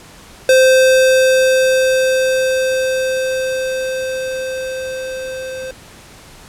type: tone with level ramp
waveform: square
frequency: 520 Hz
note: C5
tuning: 11 cents flat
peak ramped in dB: -7 to -25 dBFS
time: 0.49-5.71 s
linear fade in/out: 2 ms
effects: pink hiss -40 dBFS RMS until 6.48 s + low-pass 11000 Hz 12 dB/octave